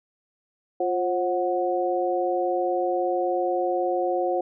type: tone cluster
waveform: sine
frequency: 352.4 / 535 / 734 Hz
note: F4 / C5 / F#5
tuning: +16 / +38 / -14 cents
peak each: -26 dBFS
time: 0.8-4.41 s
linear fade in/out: 5 ms
effects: none